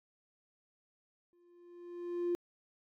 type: tone with exponential growth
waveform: triangle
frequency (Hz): 349.2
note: F4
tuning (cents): 0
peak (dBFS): -25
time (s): 1.33-2.35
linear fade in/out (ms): 0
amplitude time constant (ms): 220
effects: tanh soft clip ceiling -27 dBFS